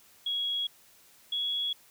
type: tone pair in turn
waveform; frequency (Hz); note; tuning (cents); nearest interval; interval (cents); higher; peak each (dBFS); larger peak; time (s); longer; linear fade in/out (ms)
sine; 3322 / 3351; G#7 / G#7; 0 / +15; unison; 15; second; -28; neither; 0.26-0.67 / 1.32-1.73; neither; 5
effects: white hiss -59 dBFS RMS until 1.9 s